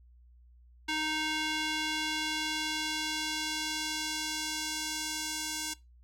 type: tone with band-pass filter sweep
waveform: square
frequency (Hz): 310.4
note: D#4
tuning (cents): -4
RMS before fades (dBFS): -34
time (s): 0.88-5.74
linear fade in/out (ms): 10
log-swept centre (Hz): 2800 to 6800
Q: 1
effects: noise-tail reverb RT60 0.2 s tail -20 dB re dry + added 60 Hz sine -55 dBFS peak until 6.03 s